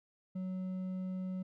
triangle tone with hard clipping, 185.8 Hz, F#3, 7 cents sharp, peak -37 dBFS, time 0.35-1.43 s, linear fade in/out 10 ms, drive 7 dB, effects none

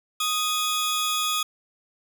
sawtooth tone pair together, 1244.5 / 3377 Hz, D#6 / G#7, 0 / +28 cents, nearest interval octave + perfect fourth, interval 1728 cents, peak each -22 / -23 dBFS, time 0.2-1.43 s, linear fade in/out 5 ms, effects none

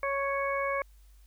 harmonic tone, 554.4 Hz, C#5, in tune, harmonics 1 / 2 / 3 / 4, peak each -31 / -32 / -38 / -35 dBFS, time 0.03-0.82 s, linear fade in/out 2 ms, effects added 50 Hz sine -53 dBFS peak until 1.26 s + white hiss -68 dBFS RMS until 1.26 s

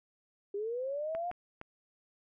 sine linear sweep, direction up, 393.9 to 721 Hz, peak -33 dBFS, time 0.54-1.31 s, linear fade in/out 5 ms
clicks, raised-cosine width 0.5 ms, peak -28 dBFS, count 3, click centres 1.15 / 1.314 / 1.614 s
effects none

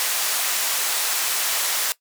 white band-pass noise, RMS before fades -23 dBFS, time 0-1.92 s, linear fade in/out 0 ms, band 640 to 14000 Hz, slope 12 dB/octave, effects noise-tail reverb RT60 0.1 s tail -18 dB re dry

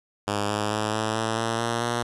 5% pulse tone with pitch steps, 102.9 / 105.06 / 107.27 / 109.52 / 111.83 / 114.17 / 116.57 / 119.02 Hz, G#2 / G#2 / A2 / A2 / A2 / A#2 / A#2 / A#2, -16 / +20 / -44 / -8 / +29 / -36 / 0 / +36 cents, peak -13 dBFS, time 0.27-2.03 s, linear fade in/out 10 ms, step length 220 ms, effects resampled to 24000 Hz + 9-bit

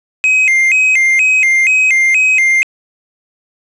triangle tone with vibrato, 2308 Hz, D7, 31 cents flat, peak -6 dBFS, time 0.24-2.63 s, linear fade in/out 0 ms, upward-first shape square, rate 2.1 Hz, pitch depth 160 cents each way, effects resampled to 24000 Hz + 7-bit

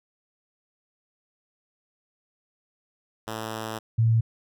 5% pulse / sine tone pair in turn, 110.5 / 113.48 Hz, A2 / A#2, +8 / -46 cents, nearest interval unison, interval 46 cents, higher second, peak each -20 / -17 dBFS, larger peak second, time 3.27-3.79 / 3.98-4.21 s, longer first, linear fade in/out 10 ms, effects none

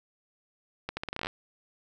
accelerating click train, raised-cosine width 0.3 ms, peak -17 dBFS, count 12, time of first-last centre 0.89-1.27 s, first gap 80 ms, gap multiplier 0.81, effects none

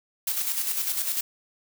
blue noise with tremolo, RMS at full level -26 dBFS, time 0.27-1.21 s, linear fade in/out 5 ms, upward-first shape square, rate 10 Hz, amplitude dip 45%, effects none

